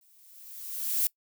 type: noise with exponential growth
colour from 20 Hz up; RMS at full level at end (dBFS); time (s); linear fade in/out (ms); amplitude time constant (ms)
violet; -24; 0.01-1.07; 2; 230
effects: noise-tail reverb RT60 0.1 s tail -23 dB re dry